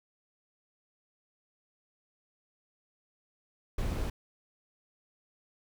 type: noise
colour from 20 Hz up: brown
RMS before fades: -32 dBFS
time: 3.78-4.1 s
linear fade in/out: 5 ms
effects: none